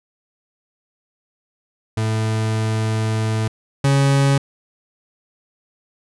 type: tone pair in turn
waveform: 40% pulse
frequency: 110 / 138.59 Hz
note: A2 / C#3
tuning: 0 / 0 cents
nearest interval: major third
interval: 400 cents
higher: second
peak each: -17 / -12 dBFS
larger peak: second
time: 1.97-3.48 / 3.84-4.38 s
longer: first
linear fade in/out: 5 ms
effects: resampled to 24000 Hz